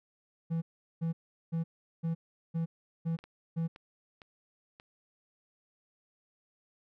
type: tone bursts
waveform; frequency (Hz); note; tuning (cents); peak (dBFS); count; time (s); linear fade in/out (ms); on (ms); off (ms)
triangle; 164.81; E3; 0; -27; 7; 0.5-3.68; 20; 120; 390
type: clicks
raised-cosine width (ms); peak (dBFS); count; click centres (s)
0.3; -34; 5; 3.189 / 3.24 / 3.761 / 4.218 / 4.799
effects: none